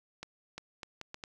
accelerating click train, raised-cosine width 0.2 ms, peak -24 dBFS, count 6, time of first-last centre 0.23-1.238 s, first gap 350 ms, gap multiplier 0.72, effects none

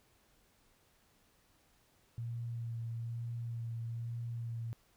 sine tone with vibrato, 116.54 Hz, A#2, in tune, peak -37 dBFS, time 2.18-4.73 s, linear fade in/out 0 ms, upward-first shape sine, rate 1.1 Hz, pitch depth 18 cents each way, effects pink hiss -70 dBFS RMS until 4.96 s

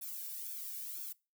violet noise with flanger, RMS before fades -43 dBFS, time 0.01-1.13 s, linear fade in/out 10 ms, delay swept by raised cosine 1 to 1.57 ms, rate 2 Hz, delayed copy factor -0.8, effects noise-tail reverb RT60 0.3 s tail -23 dB re dry

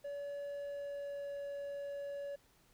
triangle tone with pitch glide, 570 to 566.1 Hz, C#5 to C#5, +48 to +36 cents, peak -38 dBFS, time 0.04-2.36 s, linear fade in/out 10 ms, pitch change -12 cents, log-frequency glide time 0.51-1.36 s, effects pink hiss -69 dBFS RMS until 2.73 s

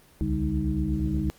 sine tone cluster, 65.3 / 73.7 / 145.3 / 202.9 / 313.9 Hz, C2 / D2 / D3 / G#3 / D#4, -3 / +7 / -18 / -40 / +15 cents, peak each -30 dBFS, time 0.21-1.3 s, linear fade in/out 0 ms, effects pink hiss -56 dBFS RMS until 1.38 s + Opus 24 kbps

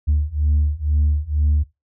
sine beating tone pair, 73.42 / 75.52 Hz, D2 / D2, 0 / +49 cents, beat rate 2.1 Hz, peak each -18 / -17 dBFS, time 0.07-1.64 s, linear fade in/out 20 ms, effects noise-tail reverb RT60 0.2 s tail -19 dB re dry + tanh soft clip ceiling -11 dBFS

